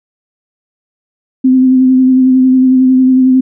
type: tone with vibrato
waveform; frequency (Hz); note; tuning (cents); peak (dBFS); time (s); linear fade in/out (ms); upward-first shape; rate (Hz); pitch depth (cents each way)
sine; 258.4; C4; -21; -4; 1.44-3.41; 10; sine; 11; 21
effects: none